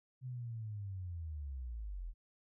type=linear sweep; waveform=sine; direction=down; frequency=130 to 38.57 Hz; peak=-40 dBFS; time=0.21-2.14 s; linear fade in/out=50 ms; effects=none